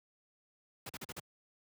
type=noise bursts; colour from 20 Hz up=pink; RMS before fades=-43 dBFS; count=5; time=0.86-1.199 s; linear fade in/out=5 ms; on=35 ms; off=41 ms; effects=high-pass 100 Hz 12 dB/octave